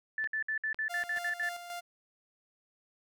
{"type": "tone bursts", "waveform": "sine", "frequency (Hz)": 1753, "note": "A6", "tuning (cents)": -7, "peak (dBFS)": -30, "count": 9, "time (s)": [0.18, 1.49], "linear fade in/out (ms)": 2, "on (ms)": 94, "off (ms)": 58}
{"type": "clicks", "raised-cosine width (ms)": 0.3, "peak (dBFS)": -30, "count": 4, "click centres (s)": [0.242, 0.745, 1.038, 1.173]}
{"type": "tone with tremolo", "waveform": "sawtooth", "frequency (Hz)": 698.5, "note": "F5", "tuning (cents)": 0, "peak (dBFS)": -34, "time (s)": [0.89, 1.81], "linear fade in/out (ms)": 20, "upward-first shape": "square", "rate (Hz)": 3.7, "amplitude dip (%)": 50}
{"effects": []}